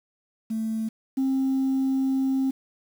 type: tone pair in turn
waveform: sine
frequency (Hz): 221.6 / 266.3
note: A3 / C4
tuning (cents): +13 / +31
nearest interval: minor third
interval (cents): 318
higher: second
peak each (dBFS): -24 / -19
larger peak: second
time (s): 0.5-0.89 / 1.17-2.51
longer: second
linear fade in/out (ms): 10
effects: tanh soft clip ceiling -19 dBFS + 8-bit